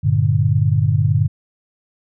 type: chord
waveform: sine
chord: G minor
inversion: none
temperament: equal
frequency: 98 / 116.54 / 146.83 Hz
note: G2 / Bb2 / D3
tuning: 0 / 0 / 0 cents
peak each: -17 dBFS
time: 0.03-1.28 s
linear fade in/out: 20 ms
effects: none